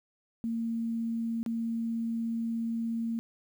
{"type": "tone with dropouts", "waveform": "sine", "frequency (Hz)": 229.2, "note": "A#3", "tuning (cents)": -29, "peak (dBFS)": -29, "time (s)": [0.44, 3.19], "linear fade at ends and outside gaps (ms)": 0, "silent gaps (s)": [1.43, 1.462], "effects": ["10-bit"]}